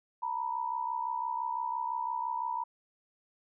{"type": "tone pair together", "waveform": "sine", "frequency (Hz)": [911, 976.9], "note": ["A#5", "B5"], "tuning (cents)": [-40, -19], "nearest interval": "minor second", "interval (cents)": 121, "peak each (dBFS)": [-35, -33], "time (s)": [0.22, 2.64], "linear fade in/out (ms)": 10, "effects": []}